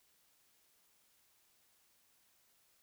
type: silence
effects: white hiss -72 dBFS RMS until 2.82 s